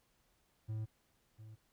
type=tone with echo; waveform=triangle; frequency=109.3 Hz; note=A2; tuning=11 cents flat; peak=-35 dBFS; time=0.68-0.86 s; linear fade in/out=20 ms; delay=700 ms; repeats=1; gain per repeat=-13 dB; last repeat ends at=1.56 s; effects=pink hiss -75 dBFS RMS until 1.72 s